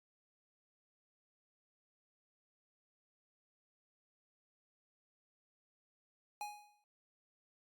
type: tone with exponential decay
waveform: square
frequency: 830.6 Hz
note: G#5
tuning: in tune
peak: -39 dBFS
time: 6.41-6.84 s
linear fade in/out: 1 ms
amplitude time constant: 92 ms
effects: noise-tail reverb RT60 0.4 s tail -24 dB re dry + Opus 48 kbps